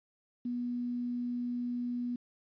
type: tone with quantisation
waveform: sine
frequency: 243.4 Hz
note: B3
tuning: 25 cents flat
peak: -32 dBFS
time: 0.45-2.16 s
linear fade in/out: 5 ms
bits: 10
effects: resampled to 11025 Hz